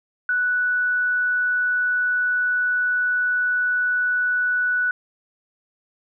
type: tone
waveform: sine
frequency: 1480 Hz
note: F#6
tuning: in tune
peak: -18 dBFS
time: 0.29-4.91 s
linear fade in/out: 2 ms
effects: none